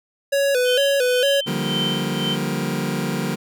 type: tone with vibrato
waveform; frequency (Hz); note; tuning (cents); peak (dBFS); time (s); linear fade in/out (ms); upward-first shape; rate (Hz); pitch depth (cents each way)
square; 527; C5; +12; -17; 0.32-1.41; 10; square; 2.2; 99
type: tone with tremolo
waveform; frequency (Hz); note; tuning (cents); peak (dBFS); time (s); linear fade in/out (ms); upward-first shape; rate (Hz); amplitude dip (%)
sine; 3091; G7; -25; -21; 0.64-2.37; 50; sine; 1.9; 85
type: chord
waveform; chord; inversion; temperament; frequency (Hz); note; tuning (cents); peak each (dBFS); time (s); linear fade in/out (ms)
sawtooth; G minor seventh; second; just; 147 / 176.4 / 196 / 235.2; D3 / F3 / G3 / Bb3; +2 / +18 / 0 / +16; -23; 1.46-3.36; 20
effects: none